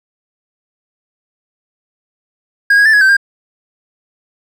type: tone with pitch steps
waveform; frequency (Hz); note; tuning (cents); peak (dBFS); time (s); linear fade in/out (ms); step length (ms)
triangle; 1633 / 1653 / 1765 / 1674 / 1548 / 1605; G#6 / G#6 / A6 / G#6 / G6 / G6; -30 / -9 / +5 / +13 / -22 / +40; -4; 2.7-3.168; 5; 78
effects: none